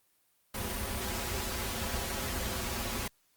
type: noise with comb filter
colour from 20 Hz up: pink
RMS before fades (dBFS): -35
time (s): 0.54-3.08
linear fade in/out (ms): 5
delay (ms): 6.6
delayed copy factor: -0.9
effects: white hiss -71 dBFS RMS until 3.36 s + Opus 32 kbps